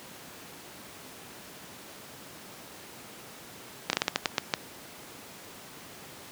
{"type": "slowing click train", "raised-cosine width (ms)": 0.2, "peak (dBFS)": -6, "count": 9, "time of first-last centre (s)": [3.9, 4.538], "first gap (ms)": 31, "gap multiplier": 1.26, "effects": ["pink hiss -46 dBFS RMS until 6.31 s", "high-pass 150 Hz 12 dB/octave"]}